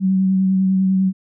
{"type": "tone with vibrato", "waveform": "sine", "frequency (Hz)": 189.7, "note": "F#3", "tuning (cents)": 43, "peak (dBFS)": -13, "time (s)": [0, 1.13], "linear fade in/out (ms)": 50, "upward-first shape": "sine", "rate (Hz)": 10, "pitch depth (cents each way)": 18, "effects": []}